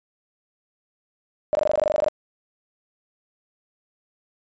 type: tone bursts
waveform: sine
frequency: 608 Hz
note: D#5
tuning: 40 cents flat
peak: -16 dBFS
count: 14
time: 1.53-2.084 s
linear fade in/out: 0 ms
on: 21 ms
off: 20 ms
effects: resampled to 16000 Hz